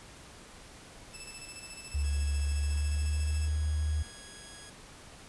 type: tone with tremolo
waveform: 10% pulse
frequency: 2637 Hz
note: E7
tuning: in tune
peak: -33 dBFS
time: 1.13-3.49 s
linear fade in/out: 20 ms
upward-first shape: square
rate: 14 Hz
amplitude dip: 50%
type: tone with pitch glide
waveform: sine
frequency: 71.7 to 76.4 Hz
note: D2 to D#2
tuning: -41 to -31 cents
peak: -27 dBFS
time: 1.94-4.03 s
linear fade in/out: 10 ms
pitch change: +110 cents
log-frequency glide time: 2.4-3.43 s
type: tone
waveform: 5% pulse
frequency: 1661.2 Hz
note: G#6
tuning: in tune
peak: -36 dBFS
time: 2.04-4.7 s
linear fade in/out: 5 ms
effects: pink hiss -51 dBFS RMS until 5.28 s + resampled to 24000 Hz